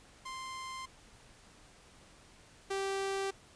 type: tone pair in turn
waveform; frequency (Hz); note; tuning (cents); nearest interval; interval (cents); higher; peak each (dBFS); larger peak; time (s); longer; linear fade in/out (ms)
sawtooth; 1046.5 / 390.3; C6 / G4; 0 / -8; octave + perfect fourth; 1708; first; -37 / -29; second; 0.25-0.86 / 2.7-3.31; neither; 10
effects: pink hiss -59 dBFS RMS until 3.55 s + resampled to 22050 Hz